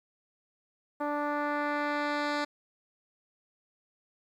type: tone with low-pass filter sweep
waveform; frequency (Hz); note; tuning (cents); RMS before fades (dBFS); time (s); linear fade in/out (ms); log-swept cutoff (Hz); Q
10% pulse; 293.1; D4; -3; -31; 1-2.45; 10; 1000 to 4700; 1
effects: 10-bit